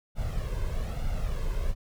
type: noise with flanger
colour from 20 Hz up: brown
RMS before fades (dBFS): -29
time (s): 0.15-1.75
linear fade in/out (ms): 50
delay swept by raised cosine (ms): 1.4 to 1.94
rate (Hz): 1.1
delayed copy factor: +0.65
effects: none